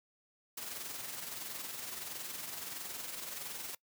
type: noise with amplitude modulation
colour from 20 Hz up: white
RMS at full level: -41 dBFS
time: 0.57-3.75 s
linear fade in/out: 5 ms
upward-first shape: sine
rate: 21.5 Hz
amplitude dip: 45%
effects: noise-tail reverb RT60 0.1 s tail -23 dB re dry + high-pass 100 Hz 12 dB/octave